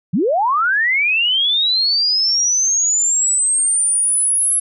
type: linear sweep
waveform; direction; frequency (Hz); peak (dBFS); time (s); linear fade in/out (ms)
sine; up; 141.6 to 11000; -13; 0.13-4.6; 10
effects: none